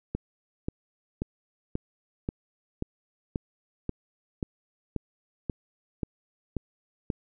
click train, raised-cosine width 3 ms, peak -16 dBFS, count 14, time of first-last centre 0.15-7.102 s, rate 1.87 Hz, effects none

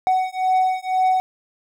triangle beating tone pair, 746 / 748 Hz, F#5 / F#5, +14 / +19 cents, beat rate 2 Hz, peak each -18 dBFS, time 0.07-1.2 s, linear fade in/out 0 ms, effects none

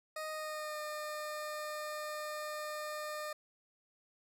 20% pulse tone with pitch glide, 622.3 to 606 Hz, D#5 to D#5, 0 to -46 cents, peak -34 dBFS, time 0.16-3.33 s, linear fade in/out 5 ms, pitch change -46 cents, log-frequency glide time 0.31-0.79 s, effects none

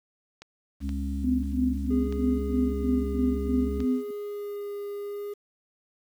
clicks, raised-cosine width 0.2 ms, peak -26 dBFS, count 4, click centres 0.42 / 0.892 / 2.125 / 3.804 s
harmonic tone, 69.3 Hz, C#2, in tune, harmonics 1 / 3 / 4, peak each -29 / -34 / -35 dBFS, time 0.8-3.86 s, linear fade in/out 50 ms
sine tone with tremolo, 254.2 Hz, C4, 50 cents flat, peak -21 dBFS, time 1.24-4.11 s, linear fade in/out 5 ms, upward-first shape sine, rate 3.1 Hz, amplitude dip 100%
triangle tone with vibrato, 410 Hz, G#4, 22 cents flat, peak -30 dBFS, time 1.9-5.34 s, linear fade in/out 10 ms, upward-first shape sine, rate 0.59 Hz, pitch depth 14 cents each way
effects 9-bit

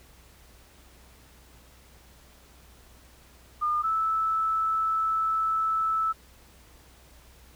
sine tone pair in turn, 1213 / 1311.7 Hz, D#6 / E6, -44 / -9 cents, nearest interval minor second, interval 135 cents, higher second, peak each -23 dBFS, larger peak neither, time 3.61-3.83 / 3.83-6.13 s, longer second, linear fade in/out 20 ms, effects added 62 Hz sine -55 dBFS peak until 7.55 s + pink hiss -56 dBFS RMS until 7.55 s

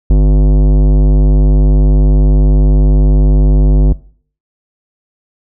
sine tone with tanh clipping, 50 Hz, G1, 35 cents sharp, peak -6 dBFS, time 0.1-3.93 s, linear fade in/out 5 ms, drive 17 dB, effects noise-tail reverb RT60 0.5 s tail -20 dB re dry

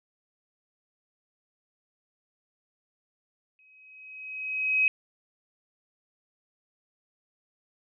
sine tone with exponential growth, 2538 Hz, D#7, 34 cents sharp, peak -18 dBFS, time 3.59-4.88 s, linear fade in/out 1 ms, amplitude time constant 280 ms, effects none

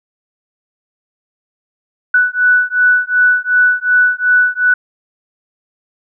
sine beating tone pair, 1483 / 1485.7 Hz, F#6 / F#6, +4 / +7 cents, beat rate 2.7 Hz, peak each -12 dBFS, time 2.14-4.74 s, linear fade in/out 5 ms, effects none

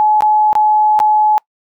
sine tone with dropouts, 852 Hz, G#5, 44 cents sharp, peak -8 dBFS, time 0-1.38 s, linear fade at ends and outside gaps 0 ms, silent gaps 0.207-0.222 / 0.53-0.553 / 0.991-1.001 s, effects noise-tail reverb RT60 0.1 s tail -26 dB re dry

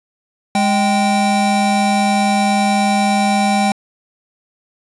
square tone pair together, 206.3 / 782 Hz, G#3 / G5, -11 / -4 cents, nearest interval octave + major seventh, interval 2307 cents, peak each -16 dBFS, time 0.55-3.72 s, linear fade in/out 2 ms, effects resampled to 24000 Hz + 8-bit

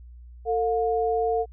sine tone pair together, 449.8 / 714 Hz, A4 / F5, +38 / +38 cents, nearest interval minor sixth, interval 800 cents, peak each -23 / -25 dBFS, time 0.45-1.46 s, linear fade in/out 50 ms, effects added 60 Hz sine -42 dBFS peak until 1.52 s

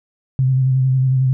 sine tone with vibrato, 130.81 Hz, C3, in tune, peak -12 dBFS, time 0.39-1.33 s, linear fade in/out 0 ms, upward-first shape square, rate 11 Hz, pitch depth 24 cents each way, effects none

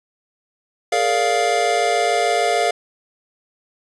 square chord, Bb dominant seventh, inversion third, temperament just, 419.5 / 466.2 / 582.7 / 699.2 Hz, Ab4 / Bb4 / D5 / F5, +17 / 0 / -14 / +2 cents, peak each -25 / -24 / -25 / -19 dBFS, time 0.92-2.71 s, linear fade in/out 5 ms, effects resampled to 22050 Hz + 8-bit

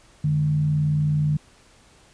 sine tone with frequency modulation, 150 Hz, D3, 37 cents sharp, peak -18 dBFS, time 0.24-1.37 s, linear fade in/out 5 ms, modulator 58.9 Hz, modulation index 0.33, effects pink hiss -54 dBFS RMS until 2.13 s + resampled to 22050 Hz

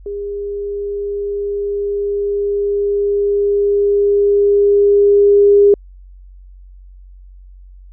sine tone with level ramp, 405.5 Hz, G#4, 41 cents flat, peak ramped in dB -21 to -5 dBFS, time 0.06-5.74 s, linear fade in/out 2 ms, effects added 46 Hz sine -36 dBFS peak until 7.92 s

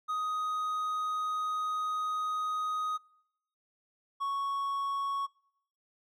triangle tone pair in turn, 1250 / 1109.8 Hz, D#6 / C#6, +8 / +2 cents, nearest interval major second, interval 206 cents, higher first, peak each -28 dBFS, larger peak neither, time 0.08-2.98 / 4.2-5.27 s, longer first, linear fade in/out 20 ms, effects noise-tail reverb RT60 0.8 s tail -26 dB re dry

